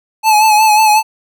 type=tone with vibrato; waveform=square; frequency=860 Hz; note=A5; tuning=40 cents flat; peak=-7 dBFS; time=0.23-1.03 s; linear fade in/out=50 ms; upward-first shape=sine; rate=5.5 Hz; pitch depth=42 cents each way; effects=none